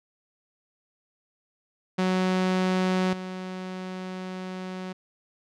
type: tone with level steps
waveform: sawtooth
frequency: 185.4 Hz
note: F#3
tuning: 4 cents sharp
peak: -18 / -29 dBFS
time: 1.98-4.93 s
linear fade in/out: 10 ms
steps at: 3.13 s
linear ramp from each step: 2 ms
effects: low-pass 5000 Hz 12 dB/octave